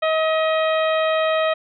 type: harmonic tone with a mistuned harmonic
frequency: 635 Hz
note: D#5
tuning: 35 cents sharp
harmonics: 1 / 2 / 3 / 4 / 5 / 6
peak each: -18 / -24 / -28 / -30 / -32 / -34 dBFS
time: 0.02-1.54 s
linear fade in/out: 10 ms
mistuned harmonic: 4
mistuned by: -29 cents
effects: none